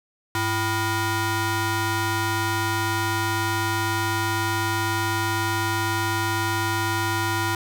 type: ring-modulated tone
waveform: 20% pulse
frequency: 440 Hz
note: A4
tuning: in tune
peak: -14 dBFS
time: 0.35-7.55 s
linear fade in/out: 2 ms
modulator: 542 Hz
effects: none